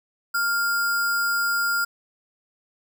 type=tone with sample-and-hold; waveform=sine; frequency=1400 Hz; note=F6; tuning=4 cents sharp; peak=-20 dBFS; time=0.34-1.85 s; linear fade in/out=10 ms; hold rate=6300 Hz; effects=none